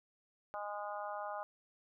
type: harmonic tone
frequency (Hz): 205.9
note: G#3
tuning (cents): -15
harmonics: 3 / 4 / 5 / 6 / 7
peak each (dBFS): -44 / -43 / -48 / -46 / -51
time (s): 0.54-1.43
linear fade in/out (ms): 0
effects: none